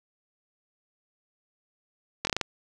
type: slowing click train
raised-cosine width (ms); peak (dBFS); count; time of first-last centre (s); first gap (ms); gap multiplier
0.2; -9; 6; 2.25-2.413; 21; 1.22
effects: none